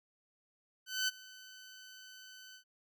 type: tone with ADSR envelope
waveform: 15% pulse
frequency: 1516 Hz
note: F#6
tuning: 42 cents sharp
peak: -23 dBFS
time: 0.86-2.64 s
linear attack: 220 ms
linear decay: 23 ms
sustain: -22 dB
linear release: 92 ms
effects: none